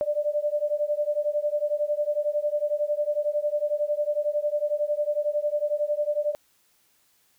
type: beating tone pair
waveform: sine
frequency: 587.3 / 598.3 Hz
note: D5 / D5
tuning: 0 / +32 cents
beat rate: 11 Hz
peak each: -26 dBFS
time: 0.01-6.35 s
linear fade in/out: 0 ms
effects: white hiss -65 dBFS RMS until 7.38 s